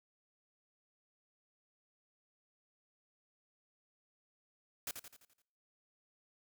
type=noise with echo; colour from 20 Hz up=white; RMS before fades=-40 dBFS; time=4.87-4.91 s; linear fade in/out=2 ms; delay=85 ms; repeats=6; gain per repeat=-6 dB; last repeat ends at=5.42 s; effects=noise-tail reverb RT60 0.8 s tail -24 dB re dry